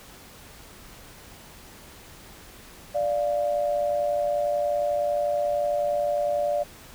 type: tone pair together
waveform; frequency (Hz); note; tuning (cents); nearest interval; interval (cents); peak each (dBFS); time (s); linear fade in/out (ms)
sine; 587.3 / 698.4; D5 / F5; 0 / 0; minor third; 300; -23 / -28; 2.94-6.64; 20
effects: pink hiss -47 dBFS RMS until 6.94 s